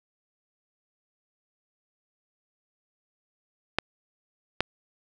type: clicks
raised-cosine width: 0.3 ms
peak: -6 dBFS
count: 2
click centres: 3.786 / 4.606 s
effects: none